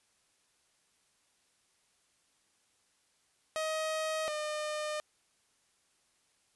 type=tone pair in turn; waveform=sawtooth; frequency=630 / 606.6 Hz; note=D#5 / D#5; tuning=+21 / -44 cents; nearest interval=minor second; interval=65 cents; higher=first; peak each=-28 / -30 dBFS; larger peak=first; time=3.56-4.28 / 4.28-5 s; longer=neither; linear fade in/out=0 ms; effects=white hiss -72 dBFS RMS until 6.55 s + resampled to 24000 Hz